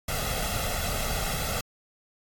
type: noise with comb filter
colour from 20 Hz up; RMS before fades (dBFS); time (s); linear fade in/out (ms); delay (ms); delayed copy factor
pink; -29; 0.08-1.61; 5; 1.5; +0.75
effects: AAC 64 kbps